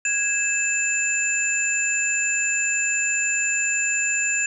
sine tone cluster, 1649 / 2624 / 7150 Hz, G#6 / E7 / A8, -13 / -9 / +27 cents, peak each -27 / -23 / -24 dBFS, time 0.05-4.46 s, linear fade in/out 2 ms, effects none

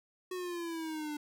square exponential sweep, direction down, 370 to 294.6 Hz, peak -37 dBFS, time 0.31-1.17 s, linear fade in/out 5 ms, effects none

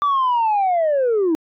sine linear sweep, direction down, 1174.7 to 306.2 Hz, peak -13 dBFS, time 0.02-1.35 s, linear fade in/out 0 ms, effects tanh soft clip ceiling -13 dBFS

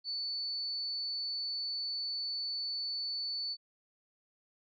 sine tone, 4480 Hz, C#8, 18 cents sharp, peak -34 dBFS, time 0.04-3.57 s, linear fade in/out 50 ms, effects none

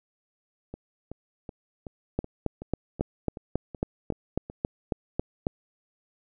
two click trains, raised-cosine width 2 ms, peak -24 / -12 dBFS, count 11 / 13, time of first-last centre 0.74-4.499 / 2.19-5.469 s, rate 2.66 / 3.66 Hz, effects none

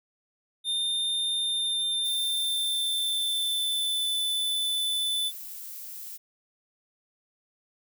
square tone with pitch glide, 3621 to 3508 Hz, A7 to A7, +49 to -6 cents, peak -26 dBFS, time 0.64-5.32 s, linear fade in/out 50 ms, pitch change -55 cents, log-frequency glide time 1.36-4.15 s
violet noise, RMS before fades -40 dBFS, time 2.04-6.18 s, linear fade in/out 20 ms
effects none

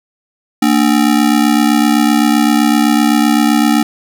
square ring-modulated tone, 261.6 Hz, C4, in tune, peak -6 dBFS, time 0.62-3.83 s, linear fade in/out 5 ms, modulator 33.9 Hz, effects none

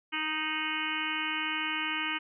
harmonic tone with a mistuned harmonic, 311.1 Hz, D#4, in tune, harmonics 1 / 3 / 4 / 5 / 6 / 7 / 8 / 9 / 10, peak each -40 / -40 / -39 / -38 / -40 / -36 / -37 / -40 / -38 dBFS, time 0.12-2.19 s, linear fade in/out 20 ms, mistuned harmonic 10, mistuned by -64 cents, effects none

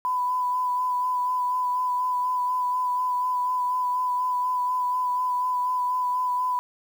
sine tone with vibrato, 998 Hz, B5, 18 cents sharp, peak -22 dBFS, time 0.05-6.59 s, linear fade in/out 0 ms, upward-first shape sine, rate 4.1 Hz, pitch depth 16 cents each way, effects 8-bit

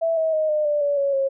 sine tone with pitch steps, 659.3 / 641.3 / 623.7 / 606.7 / 590.1 / 574 / 558.3 / 543 Hz, E5 / E5 / D#5 / D#5 / D5 / D5 / C#5 / C#5, 0 / -48 / +4 / -44 / +8 / -40 / +12 / -36 cents, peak -18 dBFS, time 0.01-1.29 s, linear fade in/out 20 ms, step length 160 ms, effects none

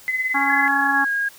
sine tone with tremolo, 2032 Hz, B6, 49 cents sharp, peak -17 dBFS, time 0.08-0.68 s, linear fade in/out 0 ms, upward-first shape triangle, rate 18 Hz, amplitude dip 65%
harmonic tone, 277.2 Hz, C#4, in tune, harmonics 1 / 3 / 4 / 5 / 6, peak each -27 / -22 / -25 / -28 / -27 dBFS, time 0.34-1.05 s, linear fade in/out 10 ms
sine tone with pitch glide, 1694 to 1631.6 Hz, G#6 to G#6, +34 to -31 cents, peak -19 dBFS, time 0.49-1.29 s, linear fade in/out 10 ms, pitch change -65 cents, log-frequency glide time 0.87-1.11 s
effects white hiss -46 dBFS RMS until 1.38 s

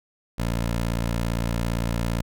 15% pulse tone, 57.6 Hz, A#1, 20 cents flat, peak -17 dBFS, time 0.38-2.22 s, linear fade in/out 10 ms, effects none

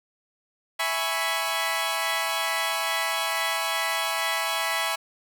15% pulse chord, C# minor seventh, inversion first, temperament equal, 659.3 / 830.6 / 987.8 / 1108.7 Hz, E5 / G#5 / B5 / C#6, 0 / 0 / 0 / 0 cents, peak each -24 dBFS, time 0.79-4.96 s, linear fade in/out 10 ms, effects none

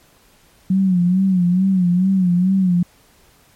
sine tone with vibrato, 183.9 Hz, F#3, 10 cents flat, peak -12 dBFS, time 0.7-2.83 s, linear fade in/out 5 ms, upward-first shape sine, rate 2.3 Hz, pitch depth 88 cents each way, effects pink hiss -53 dBFS RMS until 3.55 s + MP3 64 kbps

